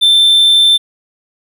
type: tone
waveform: triangle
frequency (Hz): 3554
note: A7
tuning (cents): +17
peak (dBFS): -4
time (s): 0.01-0.78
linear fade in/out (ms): 20
effects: none